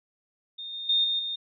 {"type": "tone with level steps", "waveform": "sine", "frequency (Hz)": 3657, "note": "A#7", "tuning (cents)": -34, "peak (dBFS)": [-35, -33, -20, -24, -29], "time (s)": [0.58, 1.36], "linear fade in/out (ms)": 10, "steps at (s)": [0.73, 0.89, 1.04, 1.19], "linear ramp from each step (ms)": 5, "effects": []}